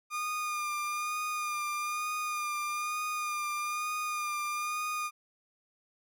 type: tone with vibrato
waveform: 30% pulse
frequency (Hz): 1213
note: D#6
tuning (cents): -44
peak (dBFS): -29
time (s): 0.1-5.11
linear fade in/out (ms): 50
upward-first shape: sine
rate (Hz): 1.1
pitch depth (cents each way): 27
effects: none